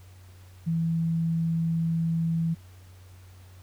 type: tone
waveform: sine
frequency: 164.81 Hz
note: E3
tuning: in tune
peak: -23 dBFS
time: 0.66-2.55 s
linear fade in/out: 20 ms
effects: added 92 Hz sine -47 dBFS peak until 3.62 s + pink hiss -58 dBFS RMS until 3.62 s